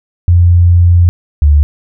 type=tone pair in turn; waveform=sine; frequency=87.31 / 73.42 Hz; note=F2 / D2; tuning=0 / 0 cents; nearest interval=minor third; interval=300 cents; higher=first; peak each=-3 dBFS; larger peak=neither; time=0.28-1.09 / 1.42-1.63 s; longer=first; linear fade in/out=0 ms; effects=none